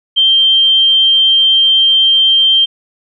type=tone; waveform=sine; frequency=3152 Hz; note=G7; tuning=9 cents sharp; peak=-6 dBFS; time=0.16-2.66 s; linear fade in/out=20 ms; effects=none